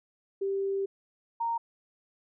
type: tone pair in turn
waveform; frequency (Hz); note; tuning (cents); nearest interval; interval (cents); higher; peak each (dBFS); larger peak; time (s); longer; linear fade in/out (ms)
sine; 392 / 926.7; G4 / A#5; 0 / -10; octave + minor third; 1490; second; -27; neither; 0.41-0.86 / 1.4-1.58; first; 10
effects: none